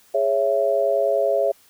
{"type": "chord", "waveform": "sine", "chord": "C# minor", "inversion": "second", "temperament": "just", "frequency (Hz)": [415.8, 554.4, 665.2], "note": ["G#4", "C#5", "E5"], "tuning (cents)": [2, 0, 16], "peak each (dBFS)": [-24, -20, -21], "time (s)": [0.14, 1.52], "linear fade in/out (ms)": 10, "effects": ["white hiss -55 dBFS RMS until 1.69 s"]}